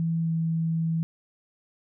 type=tone with pitch glide; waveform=sine; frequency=164.81 to 163.39 Hz; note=E3 to E3; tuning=0 to -15 cents; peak=-23 dBFS; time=0-1.03 s; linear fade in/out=0 ms; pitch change=-15 cents; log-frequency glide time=0.22-0.3 s; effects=none